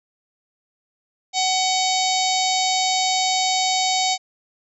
harmonic tone with a mistuned harmonic, 750 Hz, F#5, 23 cents sharp, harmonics 1 / 3 / 4 / 5 / 6 / 7 / 8 / 9 / 10, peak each -21 / -27 / -31 / -26 / -28 / -30 / -29 / -30 / -32 dBFS, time 1.33-4.18 s, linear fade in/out 50 ms, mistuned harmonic 4, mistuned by +30 cents, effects none

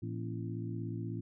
harmonic tone with a mistuned harmonic, 56.4 Hz, A1, 44 cents sharp, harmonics 2 / 3 / 4 / 5 / 6, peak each -38 / -43 / -46 / -45 / -45 dBFS, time 0.02-1.21 s, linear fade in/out 10 ms, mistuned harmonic 4, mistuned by +110 cents, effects none

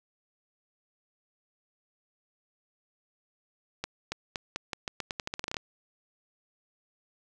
accelerating click train, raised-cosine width 0.2 ms, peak -15 dBFS, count 17, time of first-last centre 3.84-5.568 s, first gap 280 ms, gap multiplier 0.85, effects none

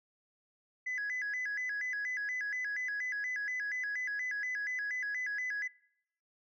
sine tone with vibrato, 1830 Hz, A#6, 32 cents flat, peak -32 dBFS, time 0.86-5.68 s, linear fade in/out 10 ms, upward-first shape square, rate 4.2 Hz, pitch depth 160 cents each way, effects noise-tail reverb RT60 0.7 s tail -22 dB re dry + tanh soft clip ceiling -31 dBFS

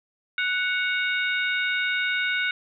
harmonic tone with a mistuned harmonic, 740 Hz, F#5, in tune, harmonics 2 / 3 / 4 / 5, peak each -25 / -27 / -33 / -33 dBFS, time 0.38-2.51 s, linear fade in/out 2 ms, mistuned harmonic 4, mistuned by -81 cents, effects none

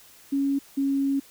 sine tone pair in turn, 277.2 / 275.4 Hz, C#4 / C#4, 0 / -11 cents, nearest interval unison, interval 11 cents, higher first, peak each -21 dBFS, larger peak neither, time 0.32-0.59 / 0.77-1.2 s, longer second, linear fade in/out 10 ms, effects white hiss -52 dBFS RMS until 1.3 s

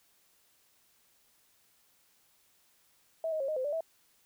sine tone with pitch steps, 649 / 627 / 544 / 619 / 516 / 584 / 651 Hz, E5 / D#5 / C#5 / D#5 / C5 / D5 / E5, -27 / +13 / -33 / -9 / -24 / -10 / -22 cents, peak -30 dBFS, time 3.24-3.807 s, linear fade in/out 2 ms, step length 81 ms, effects white hiss -68 dBFS RMS until 4.25 s

